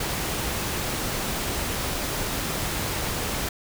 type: noise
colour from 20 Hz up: pink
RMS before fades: -28 dBFS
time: 0-3.49 s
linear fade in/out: 5 ms
effects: none